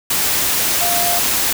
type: tone in noise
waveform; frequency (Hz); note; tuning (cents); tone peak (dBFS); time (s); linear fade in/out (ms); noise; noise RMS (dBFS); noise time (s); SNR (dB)
sine; 698.5; F5; 0; -20; 0.81-1.19; 5; white; -17; 0.1-1.53; -6
effects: none